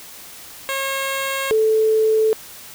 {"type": "tone pair in turn", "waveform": ["10% pulse", "sine"], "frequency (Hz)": [542, 438.1], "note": ["C#5", "A4"], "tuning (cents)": [-39, -7], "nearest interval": "major third", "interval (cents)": 368, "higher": "first", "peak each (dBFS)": -13, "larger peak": "neither", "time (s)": [[0.69, 1.51], [1.51, 2.33]], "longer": "neither", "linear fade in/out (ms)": 0, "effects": ["white hiss -39 dBFS RMS until 2.74 s"]}